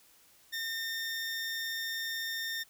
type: tone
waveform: 20% pulse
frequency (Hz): 1818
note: A#6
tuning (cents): -44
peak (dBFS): -29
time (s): 0.52-2.64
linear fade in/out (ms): 20
effects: white hiss -62 dBFS RMS until 2.69 s